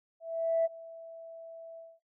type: tone with ADSR envelope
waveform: sine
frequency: 659.3 Hz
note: E5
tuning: in tune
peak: -22 dBFS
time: 0.2-2 s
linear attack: 450 ms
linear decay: 30 ms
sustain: -21 dB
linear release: 220 ms
effects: noise-tail reverb RT60 0.2 s tail -26 dB re dry + tanh soft clip ceiling -19 dBFS